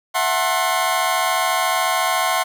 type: chord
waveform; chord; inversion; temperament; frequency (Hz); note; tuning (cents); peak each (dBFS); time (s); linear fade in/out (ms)
sawtooth; F# half-diminished seventh; third; just; 666 / 740 / 888 / 1065.6; E5 / F#5 / A5 / C6; +18 / 0 / +16 / +31; -20 / -18 / -23 / -17; 0.14-2.44; 20
effects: 8-bit